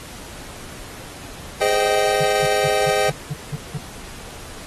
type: chord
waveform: square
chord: Ab major seventh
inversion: none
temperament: just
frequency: 415.3 / 519.1 / 623 / 778.7 Hz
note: Ab4 / C5 / Eb5 / G5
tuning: 0 / -14 / +2 / -12 cents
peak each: -23 dBFS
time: 1.61-3.1 s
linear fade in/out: 5 ms
type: tone bursts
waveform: triangle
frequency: 146.2 Hz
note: D3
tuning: 7 cents flat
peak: -20 dBFS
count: 8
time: 2.2-3.78 s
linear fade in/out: 10 ms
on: 40 ms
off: 180 ms
effects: pink hiss -38 dBFS RMS until 4.66 s + AAC 32 kbps